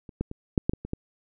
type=clicks; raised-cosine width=3 ms; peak=-29 / -14 / -23 / -7 / -9 / -17 / -22 / -16 dBFS; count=8; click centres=0.092 / 0.21 / 0.314 / 0.578 / 0.695 / 0.735 / 0.85 / 0.934 s; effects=none